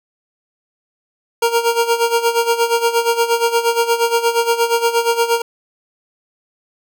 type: tone with tremolo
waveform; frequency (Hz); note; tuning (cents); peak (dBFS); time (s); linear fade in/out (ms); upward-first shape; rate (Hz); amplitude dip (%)
25% pulse; 466.2; A#4; 0; -7; 1.42-5.42; 5; sine; 8.5; 75
effects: none